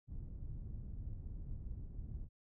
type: low-pass noise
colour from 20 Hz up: pink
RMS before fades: -45 dBFS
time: 0.07-2.29 s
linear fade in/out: 50 ms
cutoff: 110 Hz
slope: 12 dB/octave
effects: none